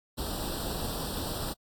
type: noise with comb filter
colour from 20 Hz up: pink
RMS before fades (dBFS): -34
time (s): 0.17-1.54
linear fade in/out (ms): 20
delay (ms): 0.23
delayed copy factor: +0.9
effects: AAC 64 kbps